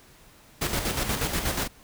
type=noise with tremolo; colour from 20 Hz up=pink; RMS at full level=-26 dBFS; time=0.61-1.68 s; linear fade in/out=10 ms; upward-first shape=square; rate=8.3 Hz; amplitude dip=50%; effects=pink hiss -54 dBFS RMS until 1.83 s